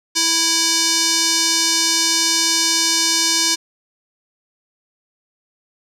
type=tone with band-pass filter; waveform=square; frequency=329.6 Hz; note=E4; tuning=in tune; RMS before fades=-17 dBFS; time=0.15-3.56 s; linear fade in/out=20 ms; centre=5600 Hz; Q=2.3; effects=none